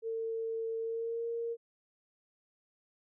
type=tone with pitch glide; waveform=sine; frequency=451.6 to 464.6 Hz; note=A4 to A#4; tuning=+45 to -6 cents; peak=-33 dBFS; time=0.02-1.57 s; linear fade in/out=50 ms; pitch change=+49 cents; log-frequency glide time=0.79-1.26 s; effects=none